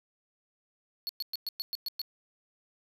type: tone bursts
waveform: square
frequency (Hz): 4381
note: C#8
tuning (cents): -21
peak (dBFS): -32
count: 8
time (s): 1.07-2.016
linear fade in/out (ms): 0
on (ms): 22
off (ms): 110
effects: none